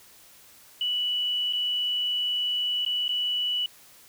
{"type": "tone with dropouts", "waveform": "sine", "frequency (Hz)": 2955, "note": "F#7", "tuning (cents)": -3, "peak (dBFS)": -24, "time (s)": [0.81, 3.66], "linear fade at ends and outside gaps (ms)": 2, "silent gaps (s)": [[1.527, 1.533], [2.85, 2.862], [3.081, 3.091]], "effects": ["white hiss -53 dBFS RMS until 4.08 s"]}